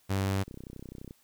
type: tone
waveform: sawtooth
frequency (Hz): 97.1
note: G2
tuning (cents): -16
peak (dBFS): -23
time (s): 0.09-0.44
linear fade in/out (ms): 20
type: click train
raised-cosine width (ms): 3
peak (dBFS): -30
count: 21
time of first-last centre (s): 0.48-1.109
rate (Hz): 31.8
effects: white hiss -66 dBFS RMS until 1.23 s